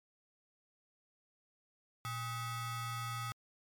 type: ring-modulated tone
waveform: 40% pulse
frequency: 692 Hz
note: F5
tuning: 16 cents flat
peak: -34 dBFS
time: 2.05-3.32 s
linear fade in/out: 0 ms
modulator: 574 Hz
effects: MP3 96 kbps